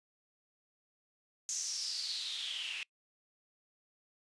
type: noise with band-pass filter sweep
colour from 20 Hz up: white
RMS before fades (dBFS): -39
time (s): 1.49-2.83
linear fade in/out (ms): 0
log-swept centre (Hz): 6500 to 2600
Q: 6.9
effects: noise-tail reverb RT60 0.1 s tail -25 dB re dry + resampled to 22050 Hz